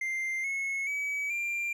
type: tone with pitch steps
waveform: triangle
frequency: 2093 / 2184 / 2280 / 2379 Hz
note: C7 / C#7 / C#7 / D7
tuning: 0 / -26 / +48 / +22 cents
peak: -28 dBFS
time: 0.01-1.73 s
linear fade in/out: 5 ms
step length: 430 ms
effects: none